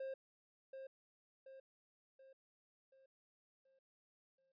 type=tone with echo; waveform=triangle; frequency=533 Hz; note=C5; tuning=32 cents sharp; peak=-40 dBFS; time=0-0.14 s; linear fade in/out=5 ms; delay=730 ms; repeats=6; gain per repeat=-6 dB; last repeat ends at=4.52 s; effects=resampled to 11025 Hz